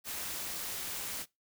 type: noise with amplitude modulation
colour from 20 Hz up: white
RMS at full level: -36 dBFS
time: 0.04-1.26 s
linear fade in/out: 50 ms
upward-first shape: sine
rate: 269 Hz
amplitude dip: 60%
effects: noise-tail reverb RT60 0.2 s tail -22 dB re dry